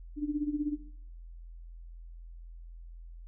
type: tone with tremolo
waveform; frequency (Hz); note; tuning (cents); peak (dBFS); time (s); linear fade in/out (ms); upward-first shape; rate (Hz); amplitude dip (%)
sine; 295.2; D4; +9; -26; 0.16-0.78; 50; sine; 16; 75
effects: noise-tail reverb RT60 0.6 s tail -17 dB re dry + added 42 Hz sine -44 dBFS peak until 3.27 s